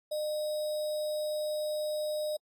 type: tone with sample-and-hold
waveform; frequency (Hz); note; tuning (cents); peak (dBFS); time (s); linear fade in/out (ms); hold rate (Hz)
sine; 607; D#5; -43; -30; 0.11-2.37; 10; 4410
effects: AAC 64 kbps